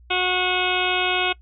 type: harmonic tone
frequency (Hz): 364.7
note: F#4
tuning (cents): -25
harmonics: 1 / 2 / 3 / 4 / 6 / 7 / 8 / 9 / 10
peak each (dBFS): -27 / -26 / -31 / -28 / -28 / -26 / -30 / -29 / -31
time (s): 0.1-1.33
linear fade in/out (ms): 10
effects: noise-tail reverb RT60 0.1 s tail -21 dB re dry + added 60 Hz sine -46 dBFS peak until 1.41 s